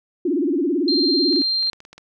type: tone with vibrato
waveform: sine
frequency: 313.8 Hz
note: D#4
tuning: 15 cents sharp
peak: -17 dBFS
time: 0.25-1.42 s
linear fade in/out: 5 ms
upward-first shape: sine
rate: 18 Hz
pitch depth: 270 cents each way
type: tone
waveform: sine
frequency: 4173 Hz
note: C8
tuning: 5 cents flat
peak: -18 dBFS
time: 0.88-1.7 s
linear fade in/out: 2 ms
type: clicks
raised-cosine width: 0.2 ms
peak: -25 dBFS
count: 10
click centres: 1.327 / 1.361 / 1.419 / 1.627 / 1.672 / 1.732 / 1.804 / 1.851 / 1.93 / 1.98 s
effects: none